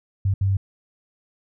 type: tone bursts at uneven times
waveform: sine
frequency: 97.4 Hz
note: G2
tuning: 11 cents flat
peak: -17 dBFS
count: 2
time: 0.25-0.34 / 0.41-0.57 s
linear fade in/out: 5 ms
effects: none